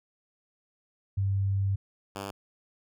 sine / 5% pulse tone pair in turn, 98 / 98.91 Hz, G2 / G2, 0 / +16 cents, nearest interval unison, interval 16 cents, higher second, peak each -24 dBFS, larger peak neither, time 1.17-1.76 / 2.15-2.31 s, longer first, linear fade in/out 10 ms, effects none

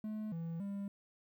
triangle tone with pitch steps, 214.7 / 165.9 / 199.7 Hz, A3 / E3 / G3, -42 / +11 / +32 cents, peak -36 dBFS, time 0.04-0.88 s, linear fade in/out 2 ms, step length 280 ms, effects 12-bit

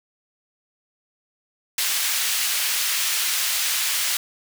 pink high-pass noise, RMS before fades -23 dBFS, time 1.78-4.17 s, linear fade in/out 2 ms, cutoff 2300 Hz, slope 12 dB/octave, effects none

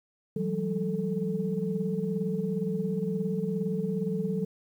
sine tone cluster, 164.5 / 186.6 / 203.8 / 439.6 Hz, E3 / F#3 / G#3 / A4, -3 / +15 / -32 / -2 cents, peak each -33 / -30 / -36 / -32 dBFS, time 0.36-4.45 s, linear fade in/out 5 ms, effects tanh soft clip ceiling -16 dBFS + 10-bit

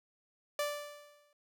sawtooth tone with exponential decay, 586 Hz, D5, 4 cents flat, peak -26 dBFS, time 0.59-1.33 s, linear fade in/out 2 ms, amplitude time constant 160 ms, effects none

